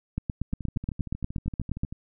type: two click trains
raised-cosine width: 5 ms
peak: -23 / -15 dBFS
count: 19 / 15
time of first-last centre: 0.53-1.925 / 0.18-1.835 s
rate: 12.9 / 8.46 Hz
effects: none